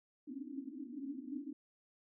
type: band-pass noise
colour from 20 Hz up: white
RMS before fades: -45 dBFS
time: 0.27-1.53 s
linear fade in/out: 5 ms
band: 250 to 300 Hz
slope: 96 dB/octave
effects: none